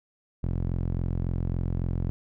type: tone with band-pass filter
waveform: sawtooth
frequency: 43.6 Hz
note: F1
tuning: 2 cents flat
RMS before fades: -28 dBFS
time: 0.43-2.1 s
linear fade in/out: 0 ms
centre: 120 Hz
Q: 0.86
effects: none